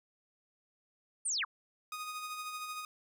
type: linear sweep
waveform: sine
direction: down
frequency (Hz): 9470 to 843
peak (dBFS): -31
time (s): 1.25-1.45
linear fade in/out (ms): 10
type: tone with tremolo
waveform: sawtooth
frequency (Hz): 1243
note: D#6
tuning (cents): -2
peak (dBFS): -34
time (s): 1.92-2.85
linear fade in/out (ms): 2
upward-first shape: sine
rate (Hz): 13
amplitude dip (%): 40
effects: none